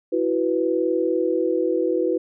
sine chord, E suspended second, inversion none, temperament equal, 329.6 / 370 / 493.9 Hz, E4 / F#4 / B4, 0 / 0 / 0 cents, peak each -23 dBFS, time 0.12-2.18 s, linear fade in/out 10 ms, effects none

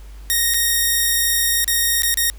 5% pulse tone with dropouts, 1863 Hz, A#6, 2 cents flat, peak -5 dBFS, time 0.3-2.3 s, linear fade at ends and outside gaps 0 ms, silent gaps 0.538-0.543 / 1.644-1.678 / 2.021-2.033 / 2.142-2.173 s, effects added 50 Hz sine -34 dBFS peak until 2.38 s + pink hiss -50 dBFS RMS until 2.38 s

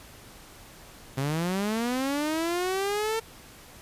sawtooth linear sweep, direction up, 130 to 453.1 Hz, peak -22 dBFS, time 1.17-3.2 s, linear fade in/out 10 ms, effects pink hiss -49 dBFS RMS until 3.81 s + resampled to 32000 Hz

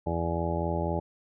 harmonic tone, 84 Hz, E2, 33 cents sharp, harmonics 1 / 2 / 3 / 4 / 5 / 6 / 7 / 8 / 9 / 10, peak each -32 / -33 / -41 / -35 / -36 / -42 / -34 / -45 / -41 / -35 dBFS, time 0.06-1 s, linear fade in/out 10 ms, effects none

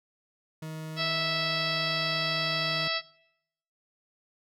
40% pulse tone with pitch glide, 157.5 to 155.87 Hz, D#3 to D#3, +21 to +3 cents, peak -35 dBFS, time 0.62-2.88 s, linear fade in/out 5 ms, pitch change -18 cents, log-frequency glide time 0.99-2.64 s
harmonic tone, 657 Hz, E5, 6 cents flat, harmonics 1 / 2 / 3 / 4 / 5 / 6 / 7 / 8, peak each -35 / -35 / -35 / -35 / -35 / -35 / -35 / -35 dBFS, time 0.96-3.02 s, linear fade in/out 50 ms
effects noise-tail reverb RT60 0.8 s tail -22 dB re dry

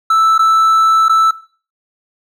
triangle tone with dropouts, 1318.5 Hz, E6, in tune, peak -6 dBFS, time 0.1-1.31 s, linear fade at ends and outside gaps 5 ms, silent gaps 0.38-0.391 / 1.084-1.094 s, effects noise-tail reverb RT60 0.4 s tail -17 dB re dry

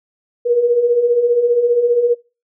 sine beating tone pair, 466.2 / 481.2 Hz, A#4 / B4, 0 / -45 cents, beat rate 15 Hz, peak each -19 / -12 dBFS, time 0.45-2.15 s, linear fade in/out 20 ms, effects noise-tail reverb RT60 0.3 s tail -23 dB re dry

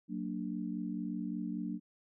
sine chord, Gb augmented, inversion none, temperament equal with one note detuned, 185 / 230 / 293.7 Hz, Gb3 / Bb3 / D4, 0 / -23 / 0 cents, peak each -39 / -39 / -40 dBFS, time 0.08-1.8 s, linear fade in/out 50 ms, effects none

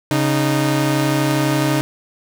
sawtooth tone pair together, 137.91 / 307.9 Hz, C#3 / D#4, -9 / -18 cents, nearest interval octave + major second, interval 1391 cents, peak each -14 dBFS, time 0.11-1.81 s, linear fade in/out 0 ms, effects none

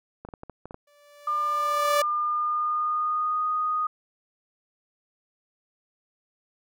clicks, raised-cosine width 1 ms, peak -25 dBFS, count 8, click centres 0.25 / 0.288 / 0.338 / 0.434 / 0.497 / 0.656 / 0.709 / 0.744 s
sawtooth tone with exponential growth, 582 Hz, D5, 16 cents flat, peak -16 dBFS, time 0.87-2.02 s, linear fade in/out 5 ms, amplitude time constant 250 ms
sine tone with pitch glide, 1200 to 1240.2 Hz, D6 to D#6, +37 to -6 cents, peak -23 dBFS, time 1.27-3.87 s, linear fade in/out 5 ms, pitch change +57 cents, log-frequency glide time 1.98-3.46 s
effects none

